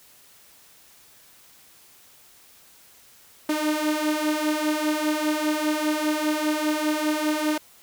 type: beating tone pair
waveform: sawtooth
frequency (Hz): 301.7 / 306.7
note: D4 / D#4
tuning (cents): +47 / -25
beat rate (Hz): 5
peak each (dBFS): -23 / -20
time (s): 3.49-7.58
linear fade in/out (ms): 5
effects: white hiss -53 dBFS RMS until 7.82 s